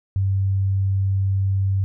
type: tone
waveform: sine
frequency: 97 Hz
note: G2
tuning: 18 cents flat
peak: -17 dBFS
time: 0.16-1.84 s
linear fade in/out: 0 ms
effects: none